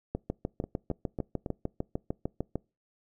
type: two click trains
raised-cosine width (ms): 2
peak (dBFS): -17 / -21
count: 17 / 4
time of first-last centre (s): 0.15-2.556 / 0.64-1.462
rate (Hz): 6.65 / 3.65
effects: noise-tail reverb RT60 0.3 s tail -26 dB re dry